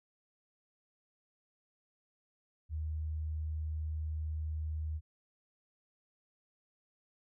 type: tone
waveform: sine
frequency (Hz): 77.78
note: D#2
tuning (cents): 0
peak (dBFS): -34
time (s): 2.69-5.01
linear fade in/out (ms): 50
effects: none